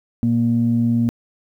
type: tone pair together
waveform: sine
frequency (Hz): 117.55 / 235.1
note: A#2 / A#3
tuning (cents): +15 / +15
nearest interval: octave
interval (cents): 1200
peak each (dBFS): -19 / -15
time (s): 0.23-1.09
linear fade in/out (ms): 0
effects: tanh soft clip ceiling -8 dBFS + 9-bit